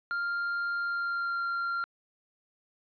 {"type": "tone with pitch glide", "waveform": "triangle", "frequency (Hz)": [1396.9, 1384], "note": ["F6", "F6"], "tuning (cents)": [0, -16], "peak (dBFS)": -27, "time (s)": [0.11, 1.84], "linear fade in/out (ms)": 0, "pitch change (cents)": -16, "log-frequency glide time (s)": [0.79, 1.41], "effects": ["resampled to 11025 Hz"]}